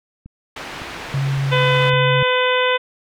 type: click train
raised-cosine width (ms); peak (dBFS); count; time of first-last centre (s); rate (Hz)
5; -25; 4; 0.26-1.936; 1.79
type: low-pass noise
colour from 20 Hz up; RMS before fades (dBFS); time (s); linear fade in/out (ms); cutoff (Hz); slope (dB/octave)
white; -32; 0.56-1.9; 5; 2400; 12
type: tone with vibrato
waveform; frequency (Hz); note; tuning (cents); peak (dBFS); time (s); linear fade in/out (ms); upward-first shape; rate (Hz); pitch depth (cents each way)
sine; 137.3; C#3; -16; -17; 1.14-2.23; 2; triangle; 15; 15
type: harmonic tone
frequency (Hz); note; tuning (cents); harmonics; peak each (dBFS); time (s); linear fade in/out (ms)
504; B4; +35; 1 / 2 / 3 / 4 / 5 / 6 / 7; -18 / -21 / -23 / -24 / -25 / -26 / -26; 1.51-2.78; 20
effects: none